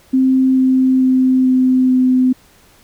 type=tone with pitch steps; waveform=sine; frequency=261.6 / 260.1 / 258.6 / 257.1 / 255.6 Hz; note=C4 / C4 / C4 / C4 / C4; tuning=0 / -10 / -20 / -30 / -40 cents; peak=-9 dBFS; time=0.13-2.33 s; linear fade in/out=10 ms; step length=440 ms; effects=pink hiss -49 dBFS RMS until 2.83 s